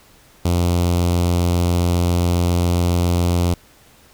sawtooth tone with notch filter, 87.31 Hz, F2, in tune, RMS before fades -17 dBFS, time 0.45-3.54 s, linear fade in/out 5 ms, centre 1700 Hz, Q 1, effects pink hiss -50 dBFS RMS until 4.13 s

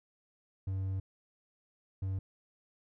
triangle tone bursts at uneven times, 95.6 Hz, G2, 43 cents flat, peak -30 dBFS, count 2, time 0.67-1 / 2.02-2.19 s, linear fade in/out 5 ms, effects none

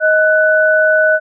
sine tone pair together, 626.5 / 1490 Hz, D#5 / F#6, +12 / +12 cents, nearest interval octave + minor third, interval 1500 cents, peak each -11 dBFS, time 0-1.2 s, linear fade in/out 50 ms, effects none

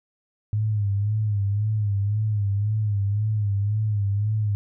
sine tone with vibrato, 103.83 Hz, G#2, in tune, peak -20 dBFS, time 0.53-4.55 s, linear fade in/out 0 ms, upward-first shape sine, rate 1.9 Hz, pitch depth 76 cents each way, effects none

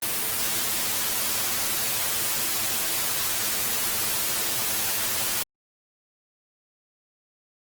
white noise with comb filter, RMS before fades -26 dBFS, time 0.02-5.43 s, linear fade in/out 5 ms, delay 9 ms, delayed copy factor +1, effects Opus 24 kbps

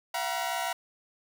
sawtooth tone cluster, 682 / 748 / 955 Hz, F5 / F#5 / A#5, -41 / +19 / +42 cents, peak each -30 dBFS, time 0.14-0.73 s, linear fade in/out 5 ms, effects none

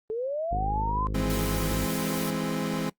sine linear sweep, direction up, 426.4 to 1048 Hz, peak -27 dBFS, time 0.1-1.07 s, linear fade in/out 0 ms
harmonic tone, 52.1 Hz, G#1, 6 cents sharp, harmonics 1 / 2 / 3 / 4 / 5 / 6 / 7 / 8 / 9 / 10, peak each -29 / -35 / -39 / -41 / -43 / -45 / -46 / -47 / -48 / -49 dBFS, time 0.51-1.86 s, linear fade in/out 10 ms
30% pulse chord, E augmented, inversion none, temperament equal, 164.81 / 207.7 / 261.6 Hz, E3 / G#3 / B#3, 0 / 0 / 0 cents, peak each -29 dBFS, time 1.14-2.9 s, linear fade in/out 10 ms
white noise, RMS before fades -37 dBFS, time 1.3-2.3 s, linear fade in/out 0 ms
effects noise-tail reverb RT60 0.1 s tail -21 dB re dry + Opus 24 kbps

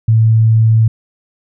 sine tone, 111.7 Hz, A2, 27 cents sharp, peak -6 dBFS, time 0.08-0.88 s, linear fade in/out 5 ms, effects none

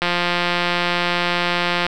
click train, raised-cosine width 0.3 ms, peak -3 dBFS, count 324, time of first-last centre 0.02-1.866 s, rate 175 Hz, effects none

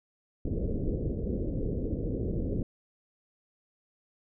pink low-pass noise, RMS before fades -31 dBFS, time 0.45-2.63 s, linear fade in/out 2 ms, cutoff 510 Hz, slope 48 dB/octave, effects none

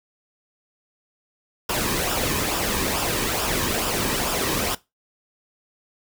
pink noise with flanger, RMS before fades -24 dBFS, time 1.69-4.75 s, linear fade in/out 5 ms, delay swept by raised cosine 0.47 to 1.47 ms, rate 2.3 Hz, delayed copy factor -0.55, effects noise-tail reverb RT60 0.2 s tail -18 dB re dry

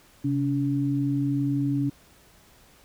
sine tone pair together, 133.8 / 283.8 Hz, C3 / C#4, +39 / +41 cents, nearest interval octave + minor second, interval 1302 cents, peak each -26 / -24 dBFS, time 0.24-1.9 s, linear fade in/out 10 ms, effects pink hiss -56 dBFS RMS until 2.84 s

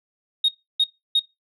sine tone bursts, 3729 Hz, A#7, in tune, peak -13 dBFS, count 3, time 0.44-1.195 s, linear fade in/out 5 ms, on 45 ms, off 310 ms, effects noise-tail reverb RT60 0.2 s tail -21 dB re dry + tanh soft clip ceiling -12 dBFS

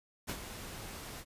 pink noise with ADSR envelope, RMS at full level -37 dBFS, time 0.27-1.25 s, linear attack 26 ms, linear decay 64 ms, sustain -8 dB, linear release 57 ms, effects resampled to 32000 Hz

